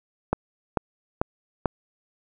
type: click train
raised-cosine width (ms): 1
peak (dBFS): -7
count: 4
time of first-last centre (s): 0.33-1.657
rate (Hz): 2.26
effects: none